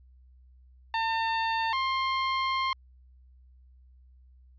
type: tone pair in turn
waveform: sawtooth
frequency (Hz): 902 / 1059.2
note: A5 / C6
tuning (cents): +43 / +21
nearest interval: minor third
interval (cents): 278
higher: second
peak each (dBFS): -22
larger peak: neither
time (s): 0.94-1.73 / 1.73-2.73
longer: second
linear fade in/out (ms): 2
effects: added 63 Hz sine -53 dBFS peak until 4.58 s + resampled to 11025 Hz